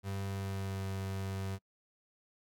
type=tone with pitch glide; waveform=35% pulse; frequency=98 to 96.48 Hz; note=G2 to G2; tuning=0 to -27 cents; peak=-34 dBFS; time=0.03-1.59 s; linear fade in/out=50 ms; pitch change=-27 cents; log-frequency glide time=0.24-0.83 s; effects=noise-tail reverb RT60 0.1 s tail -26 dB re dry